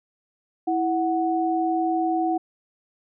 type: tone pair together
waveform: sine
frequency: 328.4 / 740 Hz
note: E4 / F#5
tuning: -6 / 0 cents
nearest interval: octave + major second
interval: 1406 cents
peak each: -23 dBFS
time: 0.67-2.38 s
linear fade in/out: 10 ms
effects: none